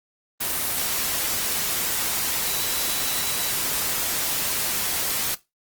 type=tone in noise; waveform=sine; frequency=3939 Hz; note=B7; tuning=5 cents flat; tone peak=-34 dBFS; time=2.46-3.52 s; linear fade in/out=10 ms; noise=white; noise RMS=-25 dBFS; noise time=0.4-5.35 s; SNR=-12 dB; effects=noise-tail reverb RT60 0.2 s tail -17 dB re dry + Opus 24 kbps